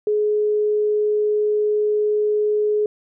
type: tone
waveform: sine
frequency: 421.4 Hz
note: G#4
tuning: 25 cents sharp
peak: -16 dBFS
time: 0.07-2.86 s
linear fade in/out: 2 ms
effects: none